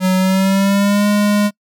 square tone with pitch glide, 186 to 206.4 Hz, F#3 to G#3, +9 to -10 cents, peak -12 dBFS, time 0-1.51 s, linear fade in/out 50 ms, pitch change +181 cents, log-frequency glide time 0.16-1.07 s, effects noise-tail reverb RT60 0.1 s tail -26 dB re dry

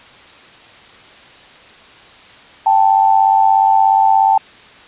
sine tone pair together, 783.1 / 880 Hz, G5 / A5, -2 / 0 cents, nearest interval major second, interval 202 cents, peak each -11 dBFS, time 2.66-4.38 s, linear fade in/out 5 ms, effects white hiss -41 dBFS RMS until 4.87 s + resampled to 8000 Hz

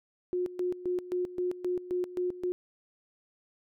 sine tone with tremolo, 360 Hz, F#4, 47 cents flat, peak -27 dBFS, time 0.33-2.52 s, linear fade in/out 0 ms, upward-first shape square, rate 3.8 Hz, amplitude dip 80%, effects none

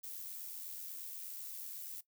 violet noise with amplitude modulation, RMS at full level -44 dBFS, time 0.03-2.01 s, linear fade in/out 10 ms, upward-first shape sine, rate 88.2 Hz, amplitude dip 40%, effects noise-tail reverb RT60 0.1 s tail -17 dB re dry

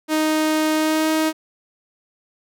sawtooth tone with pitch glide, 311.1 to 314.9 Hz, D#4 to D#4, 0 to +21 cents, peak -13 dBFS, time 0.08-1.33 s, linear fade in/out 50 ms, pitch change +21 cents, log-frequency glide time 0.75-1.09 s, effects none

